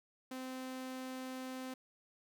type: tone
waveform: sawtooth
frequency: 258.7 Hz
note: C4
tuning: 19 cents flat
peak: -38 dBFS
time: 0.31-1.74 s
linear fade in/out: 5 ms
effects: none